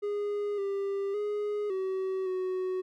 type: tone with pitch steps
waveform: triangle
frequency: 411.3 / 396.1 / 415.8 / 379.2 / 371.3 Hz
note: G#4 / G4 / G#4 / F#4 / F#4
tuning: -17 / +18 / +2 / +43 / +6 cents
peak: -27 dBFS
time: 0.02-2.82 s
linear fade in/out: 20 ms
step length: 560 ms
effects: none